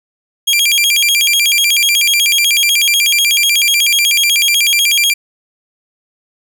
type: tone with vibrato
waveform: sawtooth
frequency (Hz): 2785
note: F7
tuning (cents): -5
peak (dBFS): -6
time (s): 0.47-5.14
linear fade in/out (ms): 10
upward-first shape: square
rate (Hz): 8.1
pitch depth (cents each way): 280
effects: none